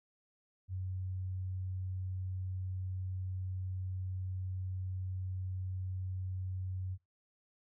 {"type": "tone", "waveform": "sine", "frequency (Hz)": 93.1, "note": "F#2", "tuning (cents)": 11, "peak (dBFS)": -36, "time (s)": [0.68, 6.98], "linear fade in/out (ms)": 50, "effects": ["noise-tail reverb RT60 0.2 s tail -19 dB re dry"]}